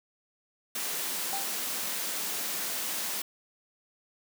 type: high-pass noise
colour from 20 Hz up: white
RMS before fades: -33 dBFS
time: 0.75-3.22 s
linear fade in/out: 5 ms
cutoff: 160 Hz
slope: 96 dB/octave
type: tone with exponential decay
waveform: sine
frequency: 790 Hz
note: G5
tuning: 13 cents sharp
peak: -30 dBFS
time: 1.33-1.63 s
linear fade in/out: 0 ms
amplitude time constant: 64 ms
effects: none